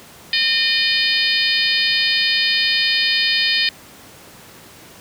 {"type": "harmonic tone", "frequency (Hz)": 610, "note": "D#5", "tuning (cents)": -34, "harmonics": [3, 4, 5, 6, 7, 8], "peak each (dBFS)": [-22, -22, -22, -22, -22, -22], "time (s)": [0.33, 3.69], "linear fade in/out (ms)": 2, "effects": ["pink hiss -42 dBFS RMS until 5 s", "high-pass 100 Hz 12 dB/octave"]}